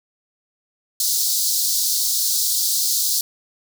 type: high-pass noise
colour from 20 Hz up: pink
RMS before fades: -20 dBFS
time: 1-3.21 s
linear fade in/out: 2 ms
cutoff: 4100 Hz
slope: 48 dB/octave
effects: none